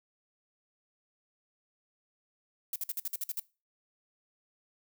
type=noise bursts; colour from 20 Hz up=violet; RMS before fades=-34 dBFS; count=9; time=2.73-3.398 s; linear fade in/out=2 ms; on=28 ms; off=52 ms; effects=noise-tail reverb RT60 0.3 s tail -21 dB re dry